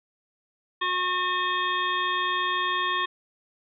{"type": "harmonic tone", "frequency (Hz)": 362.8, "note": "F#4", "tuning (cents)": -34, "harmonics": [1, 3, 5, 7, 9, 10], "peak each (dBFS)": [-37, -26, -29, -36, -33, -35], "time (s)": [0.81, 3.06], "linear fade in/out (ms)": 10, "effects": []}